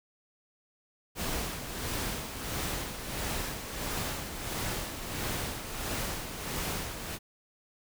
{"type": "noise with tremolo", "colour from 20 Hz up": "pink", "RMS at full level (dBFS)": -33, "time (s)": [1.15, 7.19], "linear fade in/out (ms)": 50, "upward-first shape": "sine", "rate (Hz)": 1.5, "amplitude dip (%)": 55, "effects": []}